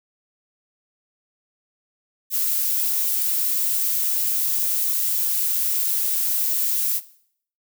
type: noise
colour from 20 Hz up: violet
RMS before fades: -22 dBFS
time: 2.3-7.01 s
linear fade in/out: 50 ms
effects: noise-tail reverb RT60 0.6 s tail -17 dB re dry